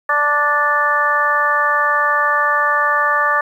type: harmonic tone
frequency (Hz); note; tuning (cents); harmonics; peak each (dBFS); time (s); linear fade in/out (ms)
293.2; D4; -3; 2 / 3 / 4 / 5 / 6; -23 / -23 / -16 / -24 / -17; 0.09-3.41; 5
effects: 8-bit